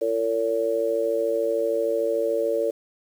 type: harmonic tone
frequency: 113.4 Hz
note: A#2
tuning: 47 cents flat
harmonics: 3 / 4 / 5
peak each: -30 / -24 / -24 dBFS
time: 0.01-2.71 s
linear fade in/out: 10 ms
effects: 8-bit